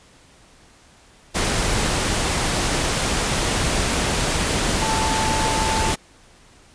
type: tone in noise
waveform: sine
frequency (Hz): 880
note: A5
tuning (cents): 0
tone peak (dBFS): -23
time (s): 4.81-5.93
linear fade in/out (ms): 20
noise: pink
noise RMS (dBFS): -21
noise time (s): 1.34-5.96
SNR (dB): -5
effects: pink hiss -51 dBFS RMS until 6.74 s + resampled to 22050 Hz